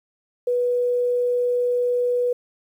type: tone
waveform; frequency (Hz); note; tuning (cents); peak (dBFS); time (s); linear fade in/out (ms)
sine; 489.9; B4; -14; -18; 0.47-2.33; 5
effects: 9-bit